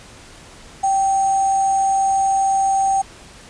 sine tone with sample-and-hold, 778 Hz, G5, 13 cents flat, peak -14 dBFS, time 0.83-3.02 s, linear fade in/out 10 ms, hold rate 7350 Hz, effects pink hiss -42 dBFS RMS until 3.49 s + resampled to 22050 Hz

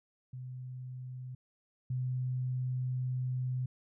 sine tone pair in turn, 127.3 / 127.3 Hz, C3 / C3, -47 / -47 cents, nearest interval unison, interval 0 cents, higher neither, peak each -40 / -31 dBFS, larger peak second, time 0.33-1.35 / 1.9-3.66 s, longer second, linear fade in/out 5 ms, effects none

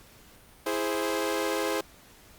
sawtooth chord, E augmented, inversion none, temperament equal, 329.6 / 415.3 / 523.3 Hz, E4 / G#4 / B#4, 0 / 0 / 0 cents, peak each -28 / -27 / -27 dBFS, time 0.66-1.81 s, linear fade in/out 5 ms, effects pink hiss -54 dBFS RMS until 2.38 s + Opus 48 kbps

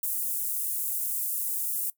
pink high-pass noise, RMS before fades -30 dBFS, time 0.03-1.9 s, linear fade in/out 2 ms, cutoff 10000 Hz, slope 24 dB/octave, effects noise-tail reverb RT60 0.1 s tail -19 dB re dry

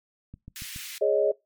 click train, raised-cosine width 5 ms, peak -29 dBFS, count 4, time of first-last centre 0.34-0.761 s, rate 7.12 Hz
pink high-pass noise, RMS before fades -39 dBFS, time 0.56-0.98 s, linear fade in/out 0 ms, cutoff 1900 Hz, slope 24 dB/octave
sine chord, Ab suspended fourth, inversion none, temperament equal, 415.3 / 554.4 / 622.3 Hz, Ab4 / Db5 / Eb5, 0 / 0 / 0 cents, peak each -24 dBFS, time 1.01-1.32 s, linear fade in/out 10 ms
effects noise-tail reverb RT60 0.2 s tail -22 dB re dry + MP3 96 kbps

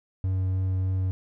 triangle tone with vibrato, 93.8 Hz, F#2, 24 cents sharp, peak -21 dBFS, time 0.24-1.11 s, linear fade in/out 0 ms, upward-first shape triangle, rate 3.3 Hz, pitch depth 9 cents each way, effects none

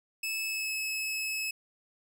sawtooth tone with pitch glide, 2608 to 2587 Hz, E7 to E7, -19 to -33 cents, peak -28 dBFS, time 0.23-1.51 s, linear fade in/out 5 ms, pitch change -14 cents, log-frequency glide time 0.44-0.71 s, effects none

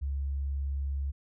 sine tone, 69.3 Hz, C#2, in tune, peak -29 dBFS, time 0.01-1.12 s, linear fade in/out 20 ms, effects none

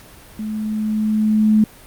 sine tone with level ramp, 215.2 Hz, A3, 38 cents flat, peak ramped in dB -23 to -9 dBFS, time 0.39-1.64 s, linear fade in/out 2 ms, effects pink hiss -43 dBFS RMS until 1.86 s + Opus 48 kbps

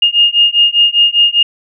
sine beating tone pair, 2836 / 2841 Hz, F7 / F7, +26 / +29 cents, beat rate 5 Hz, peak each -10 dBFS, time 0.02-1.43 s, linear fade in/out 5 ms, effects none

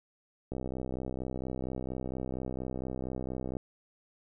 click train, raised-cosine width 2 ms, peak -23 dBFS, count 197, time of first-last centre 0.52-3.568 s, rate 64.3 Hz, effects none

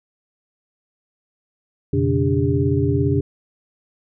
sine tone cluster, 90.4 / 124.6 / 142.2 / 289.2 / 402.5 Hz, F#2 / B2 / C#3 / D4 / G4, -40 / +16 / +45 / -27 / +46 cents, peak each -22 dBFS, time 1.93-3.21 s, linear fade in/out 5 ms, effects none

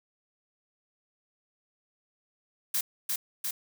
blue noise with echo, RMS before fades -28 dBFS, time 2.74-2.81 s, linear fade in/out 5 ms, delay 350 ms, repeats 2, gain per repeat -2 dB, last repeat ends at 3.51 s, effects none

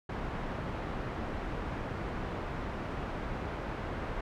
pink low-pass noise, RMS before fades -37 dBFS, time 0.09-4.21 s, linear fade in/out 5 ms, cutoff 1600 Hz, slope 12 dB/octave, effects none

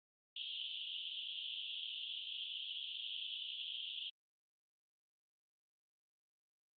pink band-pass noise, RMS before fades -45 dBFS, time 0.36-4.1 s, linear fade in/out 5 ms, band 2900 to 3500 Hz, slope 96 dB/octave, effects Opus 48 kbps

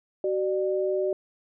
sine tone pair together, 377.9 / 599 Hz, F#4 / D5, +37 / +34 cents, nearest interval minor sixth, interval 797 cents, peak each -25 / -27 dBFS, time 0.24-1.13 s, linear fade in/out 2 ms, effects none

